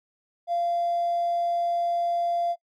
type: tone with hard clipping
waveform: triangle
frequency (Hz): 690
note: F5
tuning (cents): -21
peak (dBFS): -23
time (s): 0.47-2.56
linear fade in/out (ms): 50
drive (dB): 3
effects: noise-tail reverb RT60 0.1 s tail -21 dB re dry